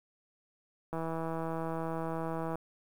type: click train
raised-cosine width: 1 ms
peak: -23 dBFS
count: 266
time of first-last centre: 0.93-2.556 s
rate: 163 Hz
effects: 9-bit